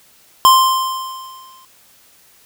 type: tone with exponential decay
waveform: square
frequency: 1046.5 Hz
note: C6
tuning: in tune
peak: -5 dBFS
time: 0.45-1.65 s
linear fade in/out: 0 ms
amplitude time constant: 260 ms
effects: white hiss -50 dBFS RMS until 2.45 s